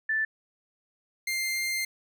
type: tone pair in turn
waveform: sine / sawtooth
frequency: 1760 / 2101 Hz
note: A6 / C7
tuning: 0 / +7 cents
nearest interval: minor third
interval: 307 cents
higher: second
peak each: -24 dBFS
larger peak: neither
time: 0.09-0.25 / 1.27-1.85 s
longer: second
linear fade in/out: 5 ms
effects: none